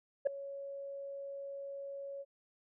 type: tone with ADSR envelope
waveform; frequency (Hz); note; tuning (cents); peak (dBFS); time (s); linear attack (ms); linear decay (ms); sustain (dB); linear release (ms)
sine; 556; C#5; +5; -22; 0.25-2.25; 19; 4; -19; 40
effects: tanh soft clip ceiling -23 dBFS